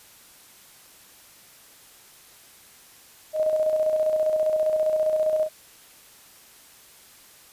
sine tone with tremolo, 622.3 Hz, D#5, in tune, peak -18 dBFS, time 3.33-5.49 s, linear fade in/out 50 ms, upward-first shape square, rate 15 Hz, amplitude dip 40%, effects white hiss -51 dBFS RMS until 7.52 s + resampled to 32000 Hz

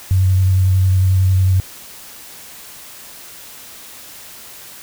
sine tone with vibrato, 93.9 Hz, F#2, 26 cents sharp, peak -10 dBFS, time 0.11-1.6 s, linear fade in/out 0 ms, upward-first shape sine, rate 11 Hz, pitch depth 20 cents each way, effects white hiss -37 dBFS RMS until 4.82 s

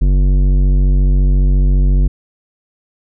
sine tone with tanh clipping, 47.24 Hz, F#1, 37 cents sharp, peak -10 dBFS, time 0.01-2.08 s, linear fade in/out 10 ms, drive 13 dB, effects none

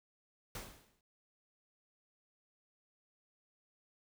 pink noise with exponential decay, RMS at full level -42 dBFS, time 0.55-1.01 s, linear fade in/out 2 ms, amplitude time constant 100 ms, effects none

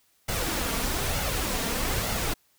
pink noise with flanger, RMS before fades -28 dBFS, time 0.28-2.34 s, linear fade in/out 10 ms, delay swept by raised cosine 1.4 to 4.4 ms, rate 1.1 Hz, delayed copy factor +0.5, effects white hiss -66 dBFS RMS until 2.58 s

